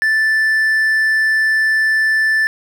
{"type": "tone", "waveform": "triangle", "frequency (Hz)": 1760, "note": "A6", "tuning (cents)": 0, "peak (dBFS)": -10, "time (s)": [0.02, 2.47], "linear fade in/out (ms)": 0, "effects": []}